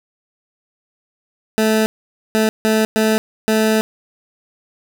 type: tone bursts at uneven times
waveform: 20% pulse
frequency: 218.5 Hz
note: A3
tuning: 12 cents flat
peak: -8 dBFS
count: 5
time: 1.58-1.86 / 2.35-2.49 / 2.65-2.85 / 2.96-3.18 / 3.48-3.81 s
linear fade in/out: 0 ms
effects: none